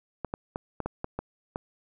clicks, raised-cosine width 1 ms, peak -17 dBFS, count 8, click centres 0.247 / 0.339 / 0.559 / 0.803 / 0.86 / 1.044 / 1.19 / 1.559 s, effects none

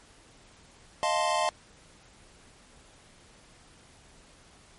square chord, F dominant seventh, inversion third, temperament equal, 622.3 / 698.5 / 880 / 1046.5 Hz, Eb5 / F5 / A5 / C6, 0 / 0 / 0 / 0 cents, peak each -31 dBFS, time 1.03-1.49 s, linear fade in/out 0 ms, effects pink hiss -56 dBFS RMS until 4.78 s + MP3 48 kbps

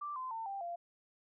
sine tone with pitch steps, 1174.7 / 1028.6 / 900.6 / 788.6 / 690.5 Hz, D6 / C6 / A5 / G5 / F5, 0 / -30 / +40 / +10 / -20 cents, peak -38 dBFS, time 0.01-0.76 s, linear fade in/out 10 ms, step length 150 ms, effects none

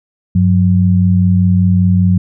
sine tone pair together, 96.5 / 181.59 Hz, G2 / F#3, -27 / -32 cents, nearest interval major seventh, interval 1095 cents, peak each -10 dBFS, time 0.35-2.18 s, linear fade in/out 5 ms, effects none

